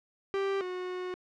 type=tone pair in turn; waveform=45% pulse; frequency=392 / 364.9 Hz; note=G4 / F#4; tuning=0 / -24 cents; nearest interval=minor second; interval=124 cents; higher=first; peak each=-28 / -34 dBFS; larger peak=first; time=0.34-0.61 / 0.61-1.14 s; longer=second; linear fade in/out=0 ms; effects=low-pass 3000 Hz 12 dB/octave